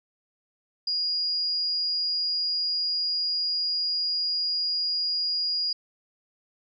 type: tone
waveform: sine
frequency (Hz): 4865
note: D#8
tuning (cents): -40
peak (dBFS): -24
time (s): 0.87-5.73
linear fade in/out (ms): 5
effects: none